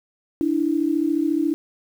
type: tone pair together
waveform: sine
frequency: 293.7 / 327.9 Hz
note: D4 / E4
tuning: 0 / -9 cents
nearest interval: major second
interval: 191 cents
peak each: -21 dBFS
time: 0.41-1.54 s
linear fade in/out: 0 ms
effects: 8-bit